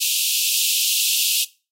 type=high-pass noise; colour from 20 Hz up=pink; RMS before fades=-20 dBFS; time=0-1.45 s; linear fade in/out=20 ms; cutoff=2600 Hz; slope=96 dB/octave; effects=noise-tail reverb RT60 0.3 s tail -19 dB re dry + AAC 48 kbps